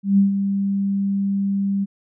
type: tone with ADSR envelope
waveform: sine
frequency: 197.7 Hz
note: G3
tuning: 15 cents sharp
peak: -10 dBFS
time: 0.03-1.86 s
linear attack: 150 ms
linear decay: 130 ms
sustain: -8 dB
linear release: 28 ms
effects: none